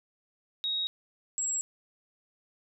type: tone pair in turn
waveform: sine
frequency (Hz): 3779 / 7641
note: A#7 / A#8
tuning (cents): +23 / +42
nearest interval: octave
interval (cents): 1219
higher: second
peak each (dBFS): -28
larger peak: neither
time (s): 0.64-0.87 / 1.38-1.61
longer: neither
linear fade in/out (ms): 0
effects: none